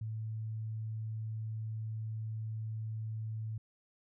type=tone; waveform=sine; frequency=110 Hz; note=A2; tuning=in tune; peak=-36 dBFS; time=0.01-3.58 s; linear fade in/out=5 ms; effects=none